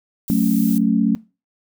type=noise; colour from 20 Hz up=violet; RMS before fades=-31 dBFS; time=0.28-0.78 s; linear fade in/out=0 ms
type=chord; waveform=sine; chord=F# minor; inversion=none; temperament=equal with one note detuned; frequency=185 / 221.3 / 277.2 Hz; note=F#3 / A3 / C#4; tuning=0 / +10 / 0 cents; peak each=-19 / -17 / -20 dBFS; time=0.3-1.15 s; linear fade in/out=0 ms
effects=noise-tail reverb RT60 0.3 s tail -21 dB re dry